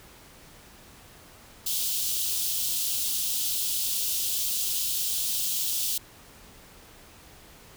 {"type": "high-pass noise", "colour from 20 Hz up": "white", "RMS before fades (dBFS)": -28, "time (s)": [1.66, 5.98], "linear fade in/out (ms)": 5, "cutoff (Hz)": 2900, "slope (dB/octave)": 48, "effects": ["pink hiss -51 dBFS RMS until 7.76 s"]}